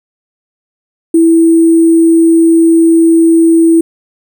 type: tone with sample-and-hold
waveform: sine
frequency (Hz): 329.7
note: E4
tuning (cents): 0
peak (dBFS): -3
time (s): 1.14-3.81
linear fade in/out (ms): 5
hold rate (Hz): 8820
effects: none